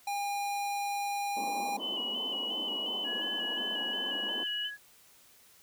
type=tone; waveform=square; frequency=809 Hz; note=G#5; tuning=46 cents flat; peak=-32 dBFS; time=0.07-1.77 s; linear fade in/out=5 ms
type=band-pass noise; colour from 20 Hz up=pink; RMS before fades=-43 dBFS; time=1.36-4.44 s; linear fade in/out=10 ms; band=200 to 1100 Hz; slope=96 dB/octave
type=tone with vibrato; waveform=sine; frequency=2974 Hz; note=F#7; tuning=8 cents sharp; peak=-32 dBFS; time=1.79-4.71 s; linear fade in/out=50 ms; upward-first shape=square; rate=2.8 Hz; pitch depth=31 cents each way
type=tone with pitch glide; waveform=sine; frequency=1683 to 1672.3 Hz; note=G#6 to G#6; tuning=+23 to +12 cents; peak=-39 dBFS; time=3.04-4.78 s; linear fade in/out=50 ms; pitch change=-11 cents; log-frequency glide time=3.7-3.78 s
effects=white hiss -60 dBFS RMS until 5.62 s